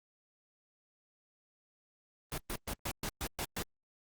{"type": "noise bursts", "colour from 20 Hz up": "pink", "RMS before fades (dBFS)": -37, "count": 8, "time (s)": [2.32, 3.624], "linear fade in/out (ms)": 0, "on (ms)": 58, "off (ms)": 120, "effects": ["Opus 24 kbps"]}